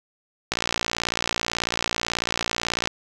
click train, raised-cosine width 0.2 ms, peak -5 dBFS, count 138, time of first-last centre 0.52-2.874 s, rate 58.2 Hz, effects none

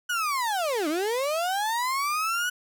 35% pulse linear two-way sweep, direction down then up, 1485 to 288.4 to 1485 Hz, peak -23 dBFS, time 0.09-2.5 s, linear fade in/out 10 ms, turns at 0.88 s, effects none

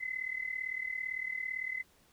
sine tone with amplitude modulation, 2037 Hz, C7, 47 cents flat, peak -31 dBFS, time 0-1.83 s, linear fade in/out 20 ms, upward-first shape sine, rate 37.8 Hz, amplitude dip 80%, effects pink hiss -66 dBFS RMS until 2.12 s

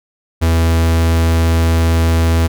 45% pulse tone, 82.41 Hz, E2, in tune, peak -10 dBFS, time 0.41-2.48 s, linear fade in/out 20 ms, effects none

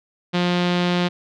sawtooth tone with low-pass filter, 177 Hz, F3, 23 cents sharp, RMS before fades -20 dBFS, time 0.33-1.09 s, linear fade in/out 20 ms, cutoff 3700 Hz, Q 2.2, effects none

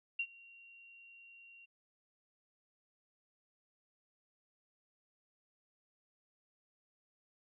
sine tone with ADSR envelope, 2755 Hz, F7, 24 cents flat, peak -31 dBFS, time 0.19-1.66 s, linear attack 6 ms, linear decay 63 ms, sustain -24 dB, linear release 16 ms, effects none

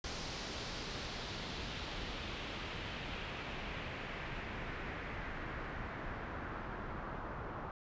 pink noise with low-pass filter sweep, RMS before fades -43 dBFS, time 0.04-7.71 s, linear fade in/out 2 ms, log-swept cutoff 5300 to 1200 Hz, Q 1.7, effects resampled to 16000 Hz

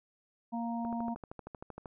harmonic tone, 233.1 Hz, A#3, in tune, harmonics 1 / 3 / 4, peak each -34 / -40 / -41 dBFS, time 0.52-1.15 s, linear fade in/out 20 ms
click train, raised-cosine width 1 ms, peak -29 dBFS, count 14, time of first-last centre 0.85-1.858 s, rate 12.9 Hz
effects none

